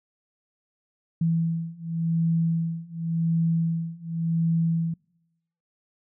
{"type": "beating tone pair", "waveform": "sine", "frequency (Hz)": [164.81, 165.71], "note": ["E3", "E3"], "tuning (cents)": [0, 9], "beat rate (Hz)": 0.9, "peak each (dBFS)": [-26, -25], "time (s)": [1.21, 4.94], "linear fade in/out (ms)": 5, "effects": ["noise-tail reverb RT60 0.9 s tail -26 dB re dry"]}